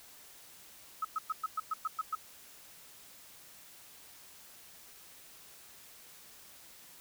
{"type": "tone bursts", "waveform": "sine", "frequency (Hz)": 1282, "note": "E6", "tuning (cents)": -49, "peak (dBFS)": -30, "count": 9, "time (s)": [1.02, 2.152], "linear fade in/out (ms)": 5, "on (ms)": 28, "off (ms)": 110, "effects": ["white hiss -55 dBFS RMS until 7 s"]}